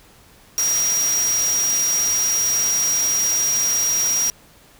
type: tone in noise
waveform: sine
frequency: 5710 Hz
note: F8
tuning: 37 cents sharp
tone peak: -17 dBFS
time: 0.58-4.3 s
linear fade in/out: 0 ms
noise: white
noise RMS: -27 dBFS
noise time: 0.58-4.3 s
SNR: +7 dB
effects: pink hiss -50 dBFS RMS until 4.79 s